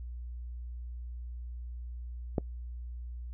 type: click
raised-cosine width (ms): 2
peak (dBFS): -14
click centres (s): 2.382
effects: noise-tail reverb RT60 0.1 s tail -24 dB re dry + added 60 Hz sine -38 dBFS peak until 3.33 s